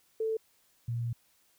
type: tone pair in turn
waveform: sine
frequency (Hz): 442.8 / 118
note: A4 / A#2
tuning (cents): +11 / +22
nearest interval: octave + major seventh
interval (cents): 2289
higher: first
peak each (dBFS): -28 / -30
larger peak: first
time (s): 0.2-0.37 / 0.88-1.13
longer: second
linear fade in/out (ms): 5
effects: white hiss -68 dBFS RMS until 1.58 s